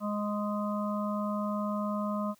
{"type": "harmonic tone", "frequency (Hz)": 207.7, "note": "G#3", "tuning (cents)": 0, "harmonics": [1, 3, 5, 6], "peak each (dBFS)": [-31, -36, -38, -39], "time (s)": [0, 2.35], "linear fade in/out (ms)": 50, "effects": ["white hiss -65 dBFS RMS until 2.39 s"]}